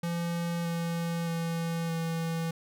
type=tone with pitch steps; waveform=square; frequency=170.4 / 168.54 / 166.7 / 164.88 Hz; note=F3 / E3 / E3 / E3; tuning=-42 / +39 / +20 / +1 cents; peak=-30 dBFS; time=0.03-2.51 s; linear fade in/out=5 ms; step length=620 ms; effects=none